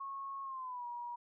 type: tone with pitch glide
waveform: sine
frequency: 1095 to 958.8 Hz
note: C#6 to A#5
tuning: -22 to +48 cents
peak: -40 dBFS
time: 0-1.16 s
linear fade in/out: 10 ms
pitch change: -230 cents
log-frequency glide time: 0.43-0.86 s
effects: none